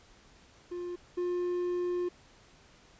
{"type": "tone pair in turn", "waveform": "triangle", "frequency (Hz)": [352.9, 355.1], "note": ["F4", "F4"], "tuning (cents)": [18, 29], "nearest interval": "unison", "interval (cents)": 11, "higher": "second", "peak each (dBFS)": [-33, -27], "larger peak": "second", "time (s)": [[0.71, 0.96], [1.17, 2.09]], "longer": "second", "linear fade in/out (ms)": 10, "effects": ["pink hiss -59 dBFS RMS until 2.99 s", "resampled to 16000 Hz"]}